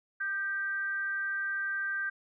sine tone with frequency modulation, 1568 Hz, G6, in tune, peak -30 dBFS, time 0.2-2.1 s, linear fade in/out 10 ms, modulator 354 Hz, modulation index 0.34, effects none

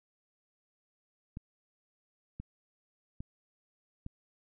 clicks, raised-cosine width 5 ms, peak -28 dBFS, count 4, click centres 1.371 / 2.4 / 3.205 / 4.064 s, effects none

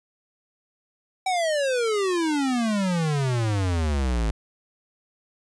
square exponential sweep, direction down, 772 to 52.1 Hz, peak -22 dBFS, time 1.26-4.31 s, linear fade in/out 5 ms, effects resampled to 22050 Hz

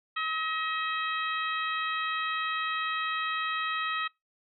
harmonic tone with a mistuned harmonic, 639 Hz, D#5, 46 cents sharp, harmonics 2 / 3 / 4 / 5 / 6, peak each -31 / -35 / -37 / -39 / -41 dBFS, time 0.16-4.08 s, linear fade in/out 10 ms, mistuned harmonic 3, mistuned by -18 cents, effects noise-tail reverb RT60 0.2 s tail -25 dB re dry

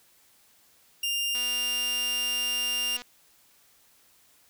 sawtooth tone, 2800 Hz, F7, 4 cents sharp, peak -23 dBFS, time 1.03-2.97 s, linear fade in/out 5 ms
click train, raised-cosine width 0.2 ms, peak -25 dBFS, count 410, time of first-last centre 1.35-3.019 s, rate 245 Hz
effects white hiss -61 dBFS RMS until 4.49 s

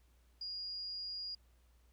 sine tone, 4855 Hz, D#8, 43 cents flat, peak -40 dBFS, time 0.41-1.35 s, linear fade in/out 5 ms, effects added 60 Hz sine -65 dBFS peak until 1.92 s + pink hiss -75 dBFS RMS until 1.92 s

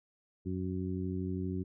harmonic tone, 92.5 Hz, F#2, in tune, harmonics 1 / 2 / 3 / 4, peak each -37 / -37 / -39 / -41 dBFS, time 0.45-1.64 s, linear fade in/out 20 ms, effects none

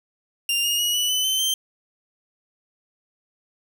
sawtooth tone with pitch steps, 2794 / 2848 / 2903 / 2958 / 3015 / 3073 / 3133 Hz, F7 / F7 / F#7 / F#7 / F#7 / G7 / G7, 0 / +33 / -34 / -1 / +32 / -35 / -2 cents, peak -17 dBFS, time 0.49-1.54 s, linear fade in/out 2 ms, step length 150 ms, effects none

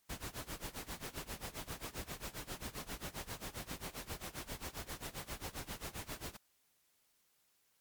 pink noise with tremolo, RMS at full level -42 dBFS, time 0.09-6.37 s, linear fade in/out 10 ms, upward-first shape sine, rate 7.5 Hz, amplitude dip 90%, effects white hiss -75 dBFS RMS until 7.8 s + MP3 96 kbps

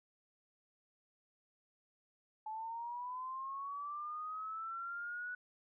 sine linear sweep, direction up, 860 to 1480 Hz, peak -40 dBFS, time 2.46-5.35 s, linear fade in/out 5 ms, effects none

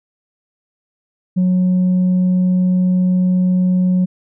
sine tone, 182.8 Hz, F#3, 21 cents flat, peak -9 dBFS, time 1.36-4.06 s, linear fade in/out 20 ms, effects tanh soft clip ceiling -10 dBFS

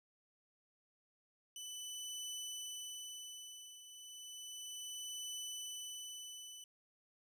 20% pulse tone with tremolo, 2993 Hz, F#7, 19 cents sharp, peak -37 dBFS, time 1.56-6.64 s, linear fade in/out 2 ms, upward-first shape triangle, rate 0.33 Hz, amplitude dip 75%, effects none

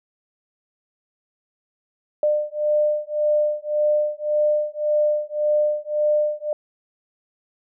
sine beating tone pair, 599 / 600.8 Hz, D5 / D5, +34 / +39 cents, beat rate 1.8 Hz, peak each -21 dBFS, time 2.23-6.53 s, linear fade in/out 2 ms, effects none

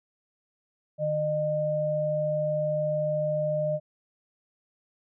sine tone pair together, 152.25 / 609 Hz, D#3 / D#5, -37 / -37 cents, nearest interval 2 octaves, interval 2400 cents, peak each -31 / -25 dBFS, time 0.98-3.8 s, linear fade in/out 50 ms, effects none

